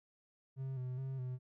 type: tone with vibrato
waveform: triangle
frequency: 130 Hz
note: C3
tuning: 11 cents flat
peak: -36 dBFS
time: 0.56-1.39 s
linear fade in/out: 50 ms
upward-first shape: square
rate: 2.4 Hz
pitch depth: 43 cents each way
effects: none